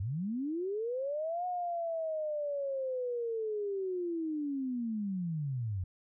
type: linear two-way sweep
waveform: sine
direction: up then down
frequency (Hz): 86.6 to 728 to 86.6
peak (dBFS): -32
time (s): 0-5.84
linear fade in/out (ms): 5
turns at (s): 1.46
effects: none